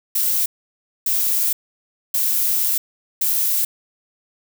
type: noise bursts at uneven times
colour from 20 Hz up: violet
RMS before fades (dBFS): -19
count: 4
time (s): 0.15-0.46 / 1.06-1.53 / 2.14-2.78 / 3.21-3.65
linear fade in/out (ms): 5
effects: none